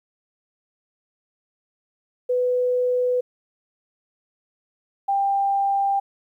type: tone pair in turn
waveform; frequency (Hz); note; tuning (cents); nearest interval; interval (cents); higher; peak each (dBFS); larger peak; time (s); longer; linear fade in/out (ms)
sine; 497.5 / 792.5; B4 / G5; +13 / +19; minor sixth; 806; second; -18; neither; 2.29-3.21 / 5.08-6; neither; 10
effects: 10-bit